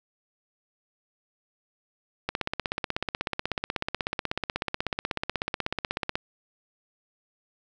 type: click train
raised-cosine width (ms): 0.3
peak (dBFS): -11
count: 64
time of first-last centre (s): 2.29-6.155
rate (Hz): 16.3
effects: none